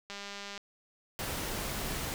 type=click train; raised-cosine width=0.2 ms; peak=-25 dBFS; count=97; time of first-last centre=0.1-0.578 s; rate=201 Hz
type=noise; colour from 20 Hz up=pink; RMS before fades=-36 dBFS; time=1.19-2.14 s; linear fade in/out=0 ms
effects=none